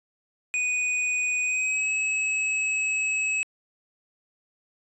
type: tone with pitch glide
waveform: square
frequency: 2481 to 2574 Hz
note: D#7 to E7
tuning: -6 to -42 cents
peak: -24 dBFS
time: 0.54-3.43 s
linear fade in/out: 0 ms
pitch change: +64 cents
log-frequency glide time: 1.42-1.91 s
effects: resampled to 24000 Hz